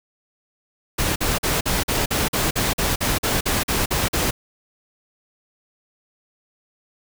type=noise bursts; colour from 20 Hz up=pink; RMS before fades=-21 dBFS; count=15; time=0.98-4.31 s; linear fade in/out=10 ms; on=180 ms; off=45 ms; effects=none